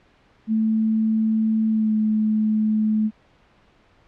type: tone with pitch glide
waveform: sine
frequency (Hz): 220 to 215.8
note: A3 to A3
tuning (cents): 0 to -33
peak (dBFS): -17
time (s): 0.47-3.11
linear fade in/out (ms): 50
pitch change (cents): -33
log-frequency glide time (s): 1.69-1.94
effects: pink hiss -57 dBFS RMS until 4.07 s + low-pass 3000 Hz 12 dB/octave